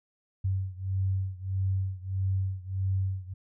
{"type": "beating tone pair", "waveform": "sine", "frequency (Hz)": [94.8, 96.4], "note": ["F#2", "G2"], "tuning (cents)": [43, -28], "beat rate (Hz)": 1.6, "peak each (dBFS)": [-29, -31], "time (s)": [0.44, 3.34], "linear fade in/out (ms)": 10, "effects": []}